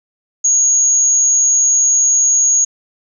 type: tone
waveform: sine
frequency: 6645 Hz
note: G#8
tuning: in tune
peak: -9 dBFS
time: 0.44-2.65 s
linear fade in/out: 10 ms
effects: none